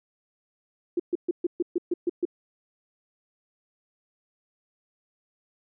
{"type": "tone bursts", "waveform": "sine", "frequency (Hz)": 349.2, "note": "F4", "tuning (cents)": 0, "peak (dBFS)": -21, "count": 9, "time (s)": [0.97, 2.253], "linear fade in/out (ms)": 5, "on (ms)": 27, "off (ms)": 130, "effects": []}